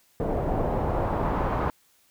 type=noise with low-pass filter sweep; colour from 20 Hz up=pink; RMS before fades=-26 dBFS; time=0.2-1.7 s; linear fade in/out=0 ms; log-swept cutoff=610 to 1100 Hz; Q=1.7; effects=white hiss -63 dBFS RMS until 2.1 s